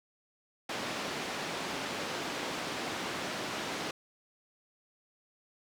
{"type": "band-pass noise", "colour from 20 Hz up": "pink", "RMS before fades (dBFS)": -37, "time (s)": [0.69, 3.91], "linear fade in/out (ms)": 5, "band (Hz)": [240, 5100], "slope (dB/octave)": 12, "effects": []}